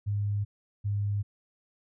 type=tone pair in turn; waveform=sine; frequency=102.4 / 102.02 Hz; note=G#2 / G#2; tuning=-24 / -30 cents; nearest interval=unison; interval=6 cents; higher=first; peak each=-26 dBFS; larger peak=neither; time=0.06-0.45 / 0.84-1.23 s; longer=neither; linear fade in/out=20 ms; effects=none